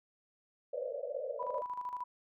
white band-pass noise, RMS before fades -39 dBFS, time 0.73-1.62 s, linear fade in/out 5 ms, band 490 to 600 Hz, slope 96 dB/octave
sine tone with tremolo, 987.8 Hz, B5, in tune, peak -35 dBFS, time 1.39-2.04 s, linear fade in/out 10 ms, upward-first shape square, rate 13 Hz, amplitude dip 60%
effects none

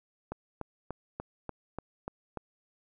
click train, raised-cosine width 1 ms, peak -22 dBFS, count 8, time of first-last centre 0.32-2.373 s, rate 3.41 Hz, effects none

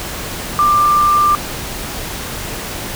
sine tone in noise, 1187 Hz, D6, 18 cents sharp, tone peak -9 dBFS, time 0.59-1.35 s, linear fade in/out 0 ms, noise pink, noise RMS -25 dBFS, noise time 0-2.95 s, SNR +13 dB, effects none

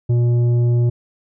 triangle tone with tanh clipping, 120 Hz, B2, 49 cents flat, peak -14 dBFS, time 0.09-0.9 s, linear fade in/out 10 ms, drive 12 dB, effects none

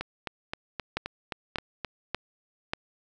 two click trains, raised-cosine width 0.3 ms, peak -12 / -16 dBFS, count 4 / 8, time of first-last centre 0.97-2.735 / 0.01-1.847 s, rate 1.7 / 3.81 Hz, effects none

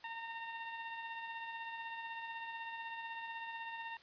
20% pulse tone with tremolo, 916 Hz, A#5, 31 cents flat, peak -36 dBFS, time 0.04-3.97 s, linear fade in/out 2 ms, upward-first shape sine, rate 16 Hz, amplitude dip 35%, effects white hiss -62 dBFS RMS until 4.02 s + resampled to 11025 Hz

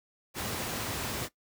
pink noise, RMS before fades -34 dBFS, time 0.34-1.29 s, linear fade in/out 50 ms, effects noise-tail reverb RT60 0.1 s tail -17 dB re dry + high-pass 80 Hz 12 dB/octave

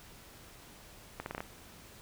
accelerating click train, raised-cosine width 0.5 ms, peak -22 dBFS, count 6, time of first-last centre 1.2-1.405 s, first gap 61 ms, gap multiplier 0.8, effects pink hiss -54 dBFS RMS until 2.01 s

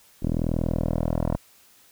10% pulse tone with low-pass filter sweep, 40.76 Hz, E1, 19 cents flat, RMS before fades -25 dBFS, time 0.22-1.37 s, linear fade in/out 10 ms, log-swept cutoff 370 to 820 Hz, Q 1.6, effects white hiss -56 dBFS RMS until 1.91 s

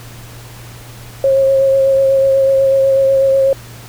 sine tone with vibrato, 540 Hz, C#5, 45 cents flat, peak -8 dBFS, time 1.24-3.53 s, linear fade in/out 2 ms, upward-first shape sine, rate 8.1 Hz, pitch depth 16 cents each way, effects added 118 Hz sine -34 dBFS peak until 3.88 s + pink hiss -37 dBFS RMS until 3.88 s

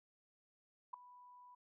sine tone with ADSR envelope, 987.8 Hz, B5, in tune, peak -38 dBFS, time 0.93-1.55 s, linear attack 10 ms, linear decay 4 ms, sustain -19 dB, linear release 7 ms, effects none

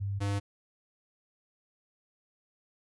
sine / square tone pair in turn, 99.4 / 100.55 Hz, G2 / G2, +25 / +44 cents, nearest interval unison, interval 19 cents, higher second, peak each -30 / -29 dBFS, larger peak second, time 0-0.2 / 0.2-0.4 s, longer neither, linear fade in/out 20 ms, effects resampled to 24000 Hz

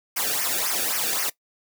white noise with flanger, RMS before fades -25 dBFS, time 0.16-1.3 s, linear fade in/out 10 ms, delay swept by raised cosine 0.25 to 1.01 ms, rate 3.8 Hz, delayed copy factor -0.9, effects noise-tail reverb RT60 0.1 s tail -19 dB re dry

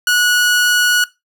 sawtooth tone, 1463 Hz, F#6, 20 cents flat, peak -8 dBFS, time 0.07-1.04 s, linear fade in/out 2 ms, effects noise-tail reverb RT60 0.2 s tail -18 dB re dry

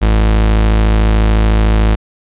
40% pulse tone, 53.8 Hz, A1, 38 cents flat, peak -7 dBFS, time 0.01-1.96 s, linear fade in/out 20 ms, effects resampled to 8000 Hz

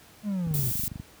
triangle linear sweep, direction down, 215.2 to 111.3 Hz, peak -24 dBFS, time 0.23-0.73 s, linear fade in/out 50 ms
click train, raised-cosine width 5 ms, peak -23 dBFS, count 14, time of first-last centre 0.47-0.998 s, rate 24.6 Hz
violet noise, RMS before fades -30 dBFS, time 0.54-0.88 s, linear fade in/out 0 ms
effects pink hiss -53 dBFS RMS until 1.2 s + high-pass 60 Hz 12 dB/octave

